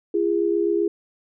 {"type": "tone pair together", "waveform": "sine", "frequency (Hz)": [340.4, 408.2], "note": ["F4", "G#4"], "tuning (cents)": [-44, -30], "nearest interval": "minor third", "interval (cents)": 314, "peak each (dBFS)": -21, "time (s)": [0.14, 0.88], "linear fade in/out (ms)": 5, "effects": []}